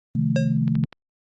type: chord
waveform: sine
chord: F dominant seventh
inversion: second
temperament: equal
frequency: 130.81 / 155.56 / 174.61 / 220 Hz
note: C3 / Eb3 / F3 / A3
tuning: 0 / 0 / 0 / 0 cents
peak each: -24 / -23 / -28 / -23 dBFS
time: 0.15-0.85 s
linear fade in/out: 5 ms
type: tone with exponential decay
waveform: square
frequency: 539 Hz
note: C#5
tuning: 49 cents flat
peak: -21 dBFS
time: 0.36-0.58 s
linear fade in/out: 1 ms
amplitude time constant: 47 ms
type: clicks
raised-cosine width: 0.3 ms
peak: -23 dBFS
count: 4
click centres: 0.679 / 0.754 / 0.838 / 0.927 s
effects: Opus 24 kbps